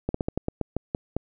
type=slowing click train; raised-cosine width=2 ms; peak=-12 dBFS; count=10; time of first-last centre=0.09-1.166 s; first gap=54 ms; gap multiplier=1.19; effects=none